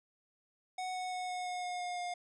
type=tone with pitch steps; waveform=square; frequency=740 / 735.7 / 731.5 / 727.3 / 723.1 / 718.9 / 714.8 / 710.7 Hz; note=F#5 / F#5 / F#5 / F#5 / F#5 / F5 / F5 / F5; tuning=0 / -10 / -20 / -30 / -40 / +50 / +40 / +30 cents; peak=-37 dBFS; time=0.78-2.14 s; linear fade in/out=5 ms; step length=170 ms; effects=resampled to 22050 Hz